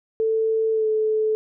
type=tone with pitch glide; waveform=sine; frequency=443.5 to 434.1 Hz; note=A4 to A4; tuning=+14 to -23 cents; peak=-18 dBFS; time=0.2-1.35 s; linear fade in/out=0 ms; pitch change=-37 cents; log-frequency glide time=0.72-0.87 s; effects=none